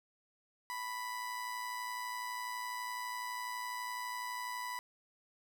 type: tone with amplitude modulation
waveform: 30% pulse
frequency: 989 Hz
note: B5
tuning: 2 cents sharp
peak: -34 dBFS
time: 0.7-4.79 s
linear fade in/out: 0 ms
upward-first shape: sine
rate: 112 Hz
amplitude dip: 40%
effects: none